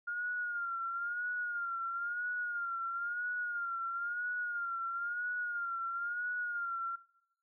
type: tone with vibrato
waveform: sine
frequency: 1411 Hz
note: F6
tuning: 17 cents sharp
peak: -34 dBFS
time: 0.07-6.96 s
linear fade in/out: 10 ms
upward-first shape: sine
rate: 1 Hz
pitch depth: 66 cents each way
effects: noise-tail reverb RT60 0.7 s tail -19 dB re dry